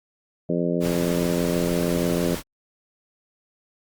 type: harmonic tone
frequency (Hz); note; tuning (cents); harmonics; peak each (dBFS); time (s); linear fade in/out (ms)
86.3; F2; -20; 2 / 3 / 4 / 5 / 6 / 7; -25 / -27 / -28 / -29 / -30 / -30; 0.49-2.35; 5
type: noise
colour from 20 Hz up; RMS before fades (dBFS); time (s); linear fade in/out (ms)
pink; -32; 0.8-2.43; 50
effects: Opus 48 kbps